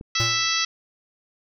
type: click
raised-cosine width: 3 ms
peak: -24 dBFS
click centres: 0.011 s
type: harmonic tone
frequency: 659.3 Hz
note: E5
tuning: in tune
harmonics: 2 / 3 / 4 / 5 / 6 / 7 / 8 / 9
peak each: -29 / -29 / -29 / -29 / -29 / -29 / -29 / -29 dBFS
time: 0.15-0.65 s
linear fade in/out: 5 ms
type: tone with exponential decay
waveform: square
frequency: 115.5 Hz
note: A#2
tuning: 16 cents flat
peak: -22 dBFS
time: 0.2-0.55 s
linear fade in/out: 0 ms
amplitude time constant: 76 ms
effects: none